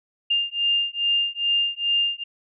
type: beating tone pair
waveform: sine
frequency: 2804 / 2806.4 Hz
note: F7 / F7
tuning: +6 / +8 cents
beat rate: 2.4 Hz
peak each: -23 dBFS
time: 0.3-2.24 s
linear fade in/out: 10 ms
effects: none